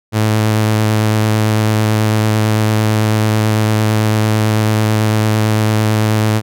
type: tone with vibrato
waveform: sawtooth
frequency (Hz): 108.3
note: A2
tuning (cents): -27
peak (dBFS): -7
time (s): 0.12-6.42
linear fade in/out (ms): 50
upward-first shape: square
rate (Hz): 9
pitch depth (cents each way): 11
effects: none